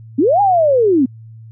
sine linear two-way sweep, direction up then down, 239.4 to 830.6 to 239.4 Hz, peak -9 dBFS, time 0.18-1.06 s, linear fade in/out 10 ms, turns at 0.41 s, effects added 112 Hz sine -34 dBFS peak until 1.51 s

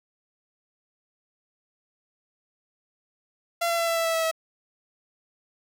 sawtooth tone with pitch steps, 682 / 676.9 / 671.8 / 666.8 / 661.8 / 656.9 / 652 / 647.1 Hz, F5 / E5 / E5 / E5 / E5 / E5 / E5 / E5, -41 / +46 / +33 / +20 / +7 / -6 / -19 / -32 cents, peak -19 dBFS, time 3.61-4.314 s, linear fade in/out 10 ms, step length 88 ms, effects none

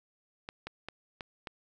clicks, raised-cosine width 0.3 ms, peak -23 dBFS, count 5, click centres 0.489 / 0.67 / 0.886 / 1.208 / 1.472 s, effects none

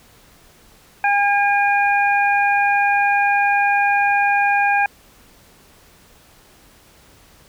harmonic tone, 810 Hz, G#5, 43 cents flat, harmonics 1 / 2 / 3, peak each -16 / -19 / -21 dBFS, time 1.04-4.86 s, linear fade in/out 2 ms, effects pink hiss -50 dBFS RMS until 7.48 s

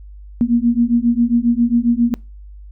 sine beating tone pair, 233.1 / 240.5 Hz, A#3 / B3, 0 / -46 cents, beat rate 7.4 Hz, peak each -15 dBFS, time 0.41-2.14 s, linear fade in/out 0 ms, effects noise-tail reverb RT60 0.3 s tail -25 dB re dry + added 50 Hz sine -34 dBFS peak until 2.71 s

